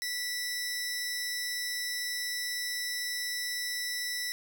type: tone pair together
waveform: sawtooth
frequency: 1964 / 5307 Hz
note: B6 / E8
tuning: -10 / +11 cents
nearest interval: octave + perfect fourth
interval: 1721 cents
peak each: -31 / -33 dBFS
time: 0.02-4.32 s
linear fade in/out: 0 ms
effects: 10-bit